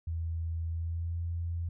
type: tone with pitch glide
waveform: sine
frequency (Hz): 82.41 to 84.78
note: E2 to E2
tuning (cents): 0 to +49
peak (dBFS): -31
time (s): 0.07-1.69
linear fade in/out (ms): 5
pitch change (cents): +49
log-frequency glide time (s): 0.69-1.18
effects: none